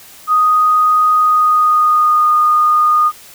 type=tone with pitch glide; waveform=sine; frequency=1244.5 to 1225.9 Hz; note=D#6 to D#6; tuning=0 to -26 cents; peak=-8 dBFS; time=0.27-3.12 s; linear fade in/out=50 ms; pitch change=-26 cents; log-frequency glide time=1.2-2.31 s; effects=white hiss -39 dBFS RMS until 3.34 s